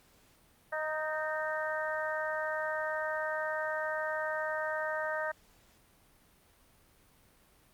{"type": "harmonic tone with a mistuned harmonic", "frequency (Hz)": 311.1, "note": "D#4", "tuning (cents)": 0, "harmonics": [2, 3, 4, 5, 6], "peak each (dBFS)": [-35, -40, -41, -38, -39], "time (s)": [0.72, 5.32], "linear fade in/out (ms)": 10, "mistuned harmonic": 6, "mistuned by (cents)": -24, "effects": ["pink hiss -64 dBFS RMS until 7.73 s", "Opus 48 kbps"]}